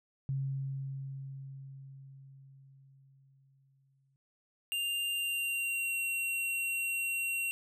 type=tone with exponential decay; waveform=sine; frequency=135.8 Hz; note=C#3; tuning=35 cents flat; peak=-30 dBFS; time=0.29-4.16 s; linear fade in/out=0 ms; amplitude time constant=840 ms
type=tone with pitch glide; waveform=square; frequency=2794 to 2741 Hz; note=F7 to F7; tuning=0 to -33 cents; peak=-32 dBFS; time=4.72-7.51 s; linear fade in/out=0 ms; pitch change=-33 cents; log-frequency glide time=5.12-5.96 s
effects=none